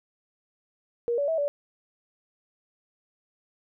sine tone with pitch steps, 473.2 / 570 / 648 / 576 Hz, A#4 / C#5 / E5 / D5, +26 / +48 / -30 / -34 cents, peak -23 dBFS, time 1.08-1.48 s, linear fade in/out 0 ms, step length 100 ms, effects none

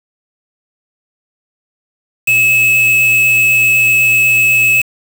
triangle tone with quantisation, 2587 Hz, E7, 33 cents flat, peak -6 dBFS, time 2.27-4.82 s, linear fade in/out 10 ms, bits 3, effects none

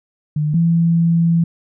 sine tone pair in turn, 150.9 / 167.54 Hz, D3 / E3, +47 / +28 cents, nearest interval major second, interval 181 cents, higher second, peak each -15 / -11 dBFS, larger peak second, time 0.36-0.54 / 0.54-1.44 s, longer second, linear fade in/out 5 ms, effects none

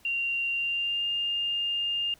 sine tone with pitch glide, 2767 to 2812 Hz, F7 to F7, -17 to +11 cents, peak -26 dBFS, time 0.05-2.14 s, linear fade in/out 2 ms, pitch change +28 cents, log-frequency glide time 0.51-1.06 s, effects pink hiss -59 dBFS RMS until 2.19 s

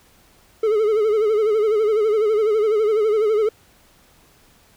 triangle tone with vibrato, 430 Hz, A4, 40 cents flat, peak -13 dBFS, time 0.63-3.49 s, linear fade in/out 5 ms, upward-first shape sine, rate 12 Hz, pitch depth 77 cents each way, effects pink hiss -54 dBFS RMS until 4.76 s

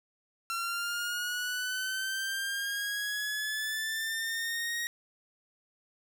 sawtooth linear sweep, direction up, 1358 to 1885 Hz, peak -28 dBFS, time 0.5-4.87 s, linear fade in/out 0 ms, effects none

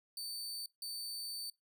sawtooth tone bursts at uneven times, 4559 Hz, C#8, 48 cents sharp, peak -38 dBFS, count 2, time 0.17-0.66 / 0.82-1.5 s, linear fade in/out 2 ms, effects noise-tail reverb RT60 0.2 s tail -23 dB re dry

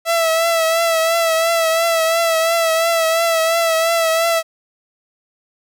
sawtooth tone with vibrato, 659.3 Hz, E5, in tune, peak -10 dBFS, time 0.05-4.43 s, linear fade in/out 50 ms, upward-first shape triangle, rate 2.9 Hz, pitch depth 46 cents each way, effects none

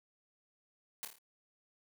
white noise with echo, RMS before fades -41 dBFS, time 1.03-1.05 s, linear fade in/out 0 ms, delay 27 ms, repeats 5, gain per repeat -5 dB, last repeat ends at 1.185 s, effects high-pass 200 Hz 12 dB/octave

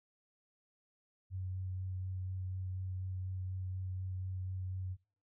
sine tone with vibrato, 93.1 Hz, F#2, 11 cents sharp, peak -37 dBFS, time 1.3-4.97 s, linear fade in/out 50 ms, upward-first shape sine, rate 4.1 Hz, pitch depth 12 cents each way, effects noise-tail reverb RT60 0.4 s tail -21 dB re dry

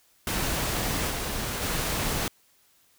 pink noise with level steps, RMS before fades -28 / -31 / -28 dBFS, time 0.27-2.28 s, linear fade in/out 2 ms, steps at 1.09 / 1.61 s, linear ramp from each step 20 ms, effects white hiss -63 dBFS RMS until 2.98 s

